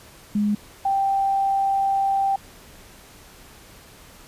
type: tone pair in turn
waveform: sine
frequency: 207.7 / 784.2 Hz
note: G#3 / G5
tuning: 0 / 0 cents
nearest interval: octave + major seventh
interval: 2300 cents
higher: second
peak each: -18 dBFS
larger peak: neither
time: 0.35-0.55 / 0.85-2.36 s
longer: second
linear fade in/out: 5 ms
effects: pink hiss -47 dBFS RMS until 4.27 s + resampled to 32000 Hz